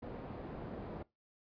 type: low-pass noise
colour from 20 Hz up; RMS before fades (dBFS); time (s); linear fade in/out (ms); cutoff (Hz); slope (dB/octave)
white; -45; 0.02-1.03; 10; 490; 12
effects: noise-tail reverb RT60 0.2 s tail -20 dB re dry + resampled to 11025 Hz